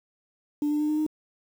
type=tone with pitch steps; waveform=sine; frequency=294.8 / 298.1 / 301.3 / 304.7 / 308 Hz; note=D4 / D4 / D4 / D#4 / D#4; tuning=+7 / +26 / +44 / -36 / -17 cents; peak=-21 dBFS; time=0.62-1.065 s; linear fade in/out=2 ms; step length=89 ms; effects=tanh soft clip ceiling -20 dBFS + 8-bit